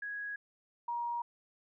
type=tone pair in turn; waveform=sine; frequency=1661.2 / 948 Hz; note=G#6 / A#5; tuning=0 / +29 cents; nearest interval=minor seventh; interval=971 cents; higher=first; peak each=-37 / -33 dBFS; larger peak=second; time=0.02-0.36 / 0.88-1.22 s; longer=neither; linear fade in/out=5 ms; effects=none